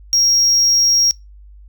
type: tone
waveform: triangle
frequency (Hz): 5600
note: F8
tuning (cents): +4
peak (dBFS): -10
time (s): 0.13-1.11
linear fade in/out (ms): 0
effects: noise-tail reverb RT60 0.2 s tail -22 dB re dry + added 50 Hz sine -38 dBFS peak until 1.68 s